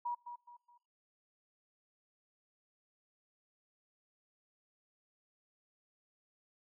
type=tone with echo; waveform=sine; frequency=961 Hz; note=B5; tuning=48 cents flat; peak=-34 dBFS; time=0.05-0.15 s; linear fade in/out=10 ms; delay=210 ms; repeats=3; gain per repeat=-9 dB; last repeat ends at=0.78 s; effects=noise-tail reverb RT60 0.7 s tail -25 dB re dry